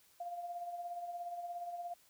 sine tone with tremolo, 698.5 Hz, F5, in tune, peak -38 dBFS, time 0.2-1.94 s, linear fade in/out 5 ms, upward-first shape sine, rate 17 Hz, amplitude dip 50%, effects white hiss -67 dBFS RMS until 2.09 s

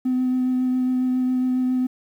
triangle tone with vibrato, 254.4 Hz, C4, 48 cents flat, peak -15 dBFS, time 0.05-1.87 s, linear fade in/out 10 ms, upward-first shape triangle, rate 7.3 Hz, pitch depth 14 cents each way, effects tanh soft clip ceiling -15 dBFS + 9-bit

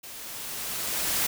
white noise with level ramp, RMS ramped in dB -42 to -25 dBFS, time 0.03-1.27 s, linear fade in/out 10 ms, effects none

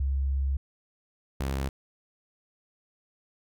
sine / sawtooth tone pair in turn, 68 / 67.53 Hz, C#2 / C#2, -33 / -45 cents, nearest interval unison, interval 12 cents, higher first, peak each -24 dBFS, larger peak neither, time 0-0.57 / 1.4-1.69 s, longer first, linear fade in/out 5 ms, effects none

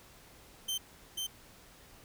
sawtooth tone with echo, 3106 Hz, G7, 17 cents flat, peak -29 dBFS, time 0.68-0.78 s, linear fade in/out 10 ms, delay 490 ms, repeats 1, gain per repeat -2 dB, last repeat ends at 1.27 s, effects pink hiss -57 dBFS RMS until 2.04 s

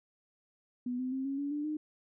sine tone with pitch steps, 246.9 / 255.8 / 264.9 / 274.4 / 284.3 / 294.5 / 305 Hz, B3 / C4 / C4 / C#4 / C#4 / D4 / D#4, 0 / -39 / +22 / -17 / +44 / +5 / -34 cents, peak -32 dBFS, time 0.86-1.77 s, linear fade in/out 5 ms, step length 130 ms, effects none

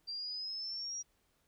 sine exponential sweep, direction up, 4699 to 5740 Hz, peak -38 dBFS, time 0.07-1.03 s, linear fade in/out 20 ms, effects pink hiss -75 dBFS RMS until 1.47 s

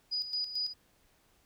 sine tone with tremolo, 4935 Hz, D#8, 15 cents flat, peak -30 dBFS, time 0.11-0.74 s, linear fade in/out 20 ms, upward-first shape square, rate 4.5 Hz, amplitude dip 65%, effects pink hiss -68 dBFS RMS until 1.45 s

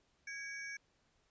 square ring-modulated tone, 1959 Hz, B6, 15 cents flat, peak -40 dBFS, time 0.27-0.77 s, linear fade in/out 5 ms, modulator 310 Hz, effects pink hiss -75 dBFS RMS until 1.3 s + resampled to 16000 Hz

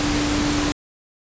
sine tone in noise, 293.7 Hz, D4, in tune, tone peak -21 dBFS, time 0-0.72 s, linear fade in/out 0 ms, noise pink, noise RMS -23 dBFS, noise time 0-0.72 s, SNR -1 dB, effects resampled to 16000 Hz

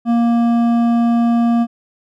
sine tone with hard clipping, 234.5 Hz, A#3, 11 cents sharp, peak -13 dBFS, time 0.05-1.67 s, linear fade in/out 50 ms, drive 9 dB, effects none

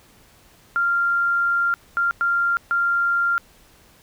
sine tone bursts at uneven times, 1390 Hz, F6, 9 cents flat, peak -17 dBFS, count 4, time 0.76-1.74 / 1.97-2.11 / 2.21-2.57 / 2.71-3.38 s, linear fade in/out 0 ms, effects pink hiss -53 dBFS RMS until 4.02 s

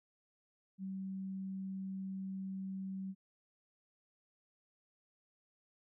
sine tone, 191.4 Hz, G3, 41 cents flat, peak -39 dBFS, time 0.78-3.15 s, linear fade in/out 50 ms, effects none

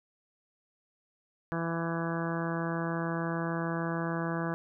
harmonic tone, 166.6 Hz, E3, 19 cents sharp, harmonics 1 / 2 / 3 / 4 / 5 / 6 / 7 / 8 / 9 / 10, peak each -33 / -36 / -40 / -40 / -44 / -42 / -41 / -47 / -42 / -43 dBFS, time 1.52-4.54 s, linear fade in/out 0 ms, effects none

